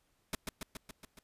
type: noise with echo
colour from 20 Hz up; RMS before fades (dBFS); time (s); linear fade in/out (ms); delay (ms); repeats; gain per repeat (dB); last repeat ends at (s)
pink; -35; 0.33-0.35; 2; 140; 6; -3; 1.19
effects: pink hiss -75 dBFS RMS until 1.23 s + resampled to 32000 Hz